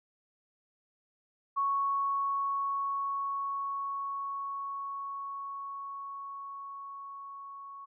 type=tone with level ramp; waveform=sine; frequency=1108.7 Hz; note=C#6; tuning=in tune; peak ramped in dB=-26 to -43 dBFS; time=1.56-7.86 s; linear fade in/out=20 ms; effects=none